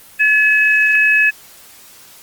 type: tone pair together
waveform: sine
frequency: 1711.3 / 2564 Hz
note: A6 / E7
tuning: -49 / -49 cents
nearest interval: perfect fifth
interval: 700 cents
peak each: -12 dBFS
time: 0.19-1.31 s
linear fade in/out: 20 ms
effects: white hiss -42 dBFS RMS until 2.22 s + Opus 24 kbps